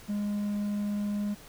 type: tone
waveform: triangle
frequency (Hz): 205.9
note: G#3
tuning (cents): -15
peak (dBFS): -26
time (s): 0.08-1.35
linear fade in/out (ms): 20
effects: pink hiss -51 dBFS RMS until 1.48 s